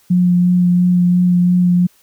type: tone with vibrato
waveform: sine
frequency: 178.2 Hz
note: F3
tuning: 35 cents sharp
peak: -9 dBFS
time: 0.1-1.87 s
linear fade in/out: 10 ms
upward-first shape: sine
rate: 2.9 Hz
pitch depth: 13 cents each way
effects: white hiss -53 dBFS RMS until 2.02 s